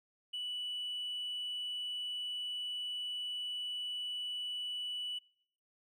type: tone with tanh clipping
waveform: triangle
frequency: 2960 Hz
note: F#7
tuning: in tune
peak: -37 dBFS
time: 0.33-5.19 s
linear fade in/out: 10 ms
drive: 5 dB
effects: noise-tail reverb RT60 0.7 s tail -25 dB re dry